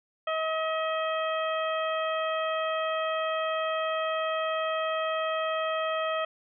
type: harmonic tone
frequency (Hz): 637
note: D#5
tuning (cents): +41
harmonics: 1 / 2 / 3 / 4 / 5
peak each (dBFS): -29 / -31 / -38 / -39 / -39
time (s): 0.27-6.25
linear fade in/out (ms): 5
effects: none